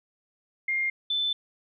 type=tone pair in turn; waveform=sine; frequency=2119 / 3521 Hz; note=C7 / A7; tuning=+21 / 0 cents; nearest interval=major sixth; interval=879 cents; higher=second; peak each=-24 dBFS; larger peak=neither; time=0.68-0.9 / 1.1-1.33 s; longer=second; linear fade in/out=5 ms; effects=none